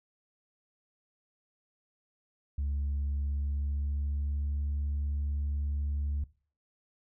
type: tone with pitch glide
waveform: sine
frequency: 70.8 to 72.08 Hz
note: C#2 to D2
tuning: +37 to -32 cents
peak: -27 dBFS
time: 2.58-6.24 s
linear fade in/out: 5 ms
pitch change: +31 cents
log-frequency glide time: 3.11-4.63 s
effects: noise-tail reverb RT60 0.4 s tail -21 dB re dry + tanh soft clip ceiling -27 dBFS